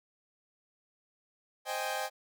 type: chord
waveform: sawtooth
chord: Ab major seventh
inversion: first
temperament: equal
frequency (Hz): 523.3 / 622.3 / 784 / 830.6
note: C5 / Eb5 / G5 / Ab5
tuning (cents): 0 / 0 / 0 / 0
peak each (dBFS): -36 / -35 / -33 / -35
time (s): 1.65-2.1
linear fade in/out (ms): 50
effects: none